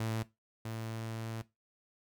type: tone pair in turn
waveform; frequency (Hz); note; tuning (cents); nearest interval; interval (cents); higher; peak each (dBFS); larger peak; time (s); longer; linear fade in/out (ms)
sawtooth; 111.5 / 112.47; A2 / A2; +23 / +38; unison; 15; second; -29 / -34; first; 0-0.23 / 0.65-1.42; second; 5
effects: noise-tail reverb RT60 0.2 s tail -17 dB re dry